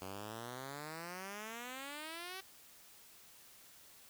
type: exponential sweep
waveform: 5% pulse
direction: up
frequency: 91.6 to 387.6 Hz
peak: -33 dBFS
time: 0.01-2.41 s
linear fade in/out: 10 ms
effects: white hiss -60 dBFS RMS until 4.09 s